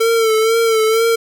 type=tone with vibrato; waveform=square; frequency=448.3 Hz; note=A4; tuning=32 cents sharp; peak=-12 dBFS; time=0-1.16 s; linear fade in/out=10 ms; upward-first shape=sine; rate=2.1 Hz; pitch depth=46 cents each way; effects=none